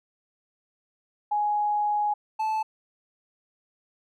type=tone pair in turn; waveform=sine / triangle; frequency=834 / 872.6 Hz; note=G#5 / A5; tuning=+7 / -15 cents; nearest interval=minor second; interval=78 cents; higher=second; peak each=-22 dBFS; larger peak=neither; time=1.31-2.14 / 2.39-2.63 s; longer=first; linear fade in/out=10 ms; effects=none